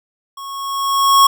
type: tone with level ramp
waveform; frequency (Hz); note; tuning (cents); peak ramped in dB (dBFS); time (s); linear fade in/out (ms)
square; 1100; C#6; -14; -30 to -6; 0.37-1.27; 5
effects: none